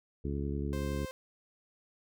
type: harmonic tone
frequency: 70.7 Hz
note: C#2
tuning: 35 cents sharp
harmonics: 1 / 2 / 3 / 4 / 5 / 6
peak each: -35 / -38 / -40 / -41 / -42 / -43 dBFS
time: 0.24-1.06 s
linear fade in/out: 10 ms
type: tone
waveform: sawtooth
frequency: 523.3 Hz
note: C5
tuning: in tune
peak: -37 dBFS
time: 0.73-1.11 s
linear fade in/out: 0 ms
effects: none